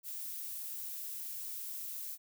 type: noise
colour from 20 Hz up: violet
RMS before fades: -42 dBFS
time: 0.03-2.18 s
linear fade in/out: 50 ms
effects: none